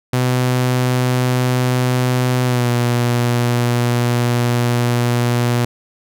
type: tone with pitch glide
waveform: sawtooth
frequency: 125.9 to 120.77 Hz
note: B2 to B2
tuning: +34 to -38 cents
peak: -10 dBFS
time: 0.13-5.65 s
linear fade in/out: 5 ms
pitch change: -72 cents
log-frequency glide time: 2.44-2.7 s
effects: none